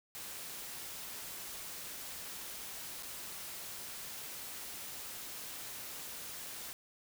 white noise with dropouts, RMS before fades -45 dBFS, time 0.15-6.73 s, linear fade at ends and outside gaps 0 ms, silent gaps 3.025-3.032 s, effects none

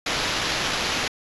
violet noise with sample-and-hold, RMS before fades -25 dBFS, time 0.06-1.08 s, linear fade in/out 5 ms, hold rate 8820 Hz, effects resampled to 24000 Hz

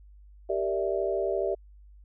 sine chord, E half-diminished seventh, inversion first, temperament equal, 392 / 466.2 / 587.3 / 659.3 Hz, G4 / Bb4 / D5 / E5, 0 / 0 / 0 / 0 cents, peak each -29 / -34 / -31 / -31 dBFS, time 0.49-1.55 s, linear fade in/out 10 ms, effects added 50 Hz sine -49 dBFS peak until 2.04 s

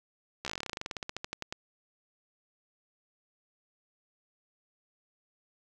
slowing click train, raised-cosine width 0.2 ms, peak -18 dBFS, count 25, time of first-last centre 0.45-1.525 s, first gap 14 ms, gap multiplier 1.09, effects none

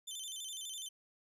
20% pulse tone with vibrato, 3306 Hz, G#7, 9 cents flat, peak -36 dBFS, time 0.07-0.89 s, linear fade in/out 10 ms, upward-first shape square, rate 12 Hz, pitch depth 120 cents each way, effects none

